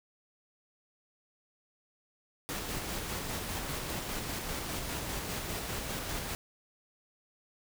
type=noise with tremolo; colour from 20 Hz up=pink; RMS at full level=-36 dBFS; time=2.49-6.35 s; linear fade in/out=0 ms; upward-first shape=square; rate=5 Hz; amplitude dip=25%; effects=none